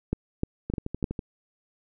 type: two click trains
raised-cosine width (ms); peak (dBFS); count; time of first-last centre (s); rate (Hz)
3; -12 / -18; 4 / 7; 0.13-1.042 / 0.7-1.192; 3.29 / 12.2
effects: none